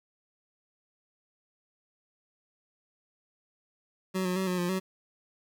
25% pulse tone with pitch steps, 187.5 / 181.5 / 189.6 / 181.3 / 176.2 / 188.2 Hz, F#3 / F#3 / F#3 / F#3 / F3 / F#3, +23 / -33 / +43 / -35 / +16 / +30 cents, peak -24 dBFS, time 4.14-4.8 s, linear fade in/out 20 ms, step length 110 ms, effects 10-bit

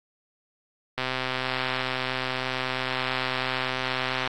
click train, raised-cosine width 0.3 ms, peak -11 dBFS, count 426, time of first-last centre 0.98-4.275 s, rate 129 Hz, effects AAC 48 kbps

